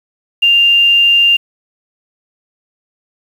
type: tone with quantisation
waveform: sine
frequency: 2794 Hz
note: F7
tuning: in tune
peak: -6 dBFS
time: 0.42-1.37 s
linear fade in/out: 10 ms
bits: 6
effects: none